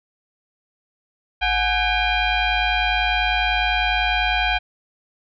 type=tone with frequency modulation; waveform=sine; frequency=842 Hz; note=G#5; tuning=24 cents sharp; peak=-17 dBFS; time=1.41-4.59 s; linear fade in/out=20 ms; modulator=787 Hz; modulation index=3.1; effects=none